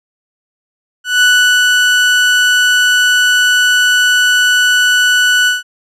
30% pulse tone with ADSR envelope, 1483 Hz, F#6, 4 cents sharp, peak -3 dBFS, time 1.04-5.63 s, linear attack 180 ms, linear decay 400 ms, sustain -2 dB, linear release 160 ms, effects low-pass 9000 Hz 12 dB/octave

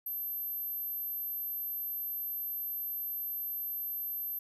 sine tone, 12370 Hz, G9, 24 cents flat, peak -34 dBFS, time 0.06-4.39 s, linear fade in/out 5 ms, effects none

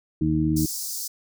harmonic tone, 77.8 Hz, D#2, in tune, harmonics 1 / 2 / 3 / 4, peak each -29 / -24 / -29 / -22 dBFS, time 0.21-0.66 s, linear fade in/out 5 ms
pink high-pass noise, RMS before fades -31 dBFS, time 0.56-1.08 s, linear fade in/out 10 ms, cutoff 4800 Hz, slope 48 dB/octave
effects none

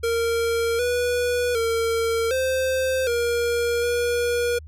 square tone with pitch steps, 462.8 / 488.5 / 457.4 / 521 / 473.6 / 479.7 Hz, A#4 / B4 / A#4 / C5 / A#4 / A#4, -13 / -19 / -33 / -7 / +27 / +50 cents, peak -21 dBFS, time 0.03-4.59 s, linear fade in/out 10 ms, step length 760 ms, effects added 77 Hz sine -38 dBFS peak until 4.67 s + resampled to 32000 Hz

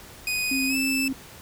sawtooth tone with pitch glide, 2489 to 2637 Hz, D#7 to E7, 0 to 0 cents, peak -21 dBFS, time 0.27-1.08 s, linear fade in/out 2 ms, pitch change +100 cents, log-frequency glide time 0.68-0.76 s
sine tone with vibrato, 266.8 Hz, C4, 34 cents sharp, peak -25 dBFS, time 0.51-1.13 s, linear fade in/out 5 ms, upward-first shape sine, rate 6 Hz, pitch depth 9 cents each way
effects pink hiss -45 dBFS RMS until 1.41 s

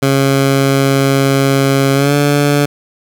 15% pulse tone with pitch glide, 136.9 to 144.37 Hz, C#3 to D3, -21 to -29 cents, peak -3 dBFS, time 0.02-2.66 s, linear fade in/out 10 ms, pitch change +92 cents, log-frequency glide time 1.94-2.14 s, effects none

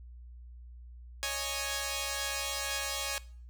5% pulse chord, C# suspended second, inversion none, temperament equal, 554.4 / 622.3 / 830.6 Hz, C#5 / D#5 / G#5, 0 / 0 / 0 cents, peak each -24 / -29 / -25 dBFS, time 1.23-3.18 s, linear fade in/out 0 ms, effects noise-tail reverb RT60 0.5 s tail -20 dB re dry + added 60 Hz sine -46 dBFS peak until 3.49 s

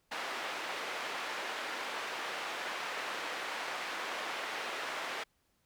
white band-pass noise, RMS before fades -39 dBFS, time 0.11-5.24 s, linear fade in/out 10 ms, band 440 to 2200 Hz, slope 12 dB/octave, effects pink hiss -75 dBFS RMS until 5.65 s

